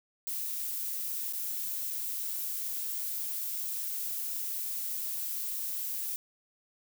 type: noise with dropouts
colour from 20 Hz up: violet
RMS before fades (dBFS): -35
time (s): 0.27-6.16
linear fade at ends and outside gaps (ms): 0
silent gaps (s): 1.326-1.334 / 1.904-1.908
effects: none